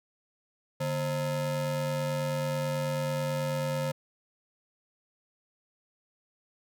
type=ring-modulated tone; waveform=square; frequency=191.8 Hz; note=G3; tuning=37 cents flat; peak=-26 dBFS; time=0.8-3.92 s; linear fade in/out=10 ms; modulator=339 Hz; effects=none